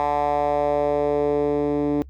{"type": "tone with band-pass filter sweep", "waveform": "10% pulse", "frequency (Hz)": 145.8, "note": "D3", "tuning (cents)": -12, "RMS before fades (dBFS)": -21, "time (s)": [0, 2.02], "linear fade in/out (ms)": 0, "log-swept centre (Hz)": [840, 310], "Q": 2.8, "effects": ["noise-tail reverb RT60 0.1 s tail -23 dB re dry", "added 68 Hz sine -39 dBFS peak until 2.09 s"]}